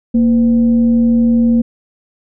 sine tone with frequency modulation, 233.1 Hz, A#3, in tune, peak -8 dBFS, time 0.14-1.62 s, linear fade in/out 10 ms, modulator 274 Hz, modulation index 0.28, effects none

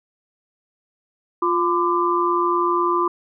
sine tone cluster, 350.1 / 1014 / 1182 Hz, F4 / B5 / D6, +4 / +45 / +11 cents, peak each -21 dBFS, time 1.42-3.08 s, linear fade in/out 5 ms, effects none

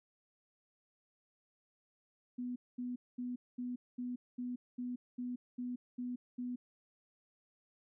sine tone bursts, 246.9 Hz, B3, in tune, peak -37 dBFS, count 11, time 2.38-6.56 s, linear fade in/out 10 ms, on 180 ms, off 220 ms, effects none

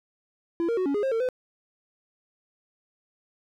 triangle tone with pitch steps, 337.3 / 464.5 / 370.7 / 280.5 / 413.2 / 533 / 452.9 / 507 Hz, E4 / A#4 / F#4 / C#4 / G#4 / C5 / A#4 / B4, +40 / -6 / +3 / +21 / -9 / +32 / -50 / +45 cents, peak -21 dBFS, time 0.6-1.288 s, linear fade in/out 0 ms, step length 86 ms, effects none

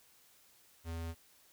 square tone, 82.8 Hz, E2, 8 cents sharp, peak -39 dBFS, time 0.84-1.15 s, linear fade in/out 50 ms, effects white hiss -65 dBFS RMS until 1.52 s

